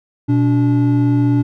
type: tone pair together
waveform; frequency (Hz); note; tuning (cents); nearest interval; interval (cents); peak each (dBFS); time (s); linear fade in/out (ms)
triangle; 121.4 / 288.7; B2 / D4; -29 / -30; octave + minor third; 1499; -12; 0.28-1.43; 20
effects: none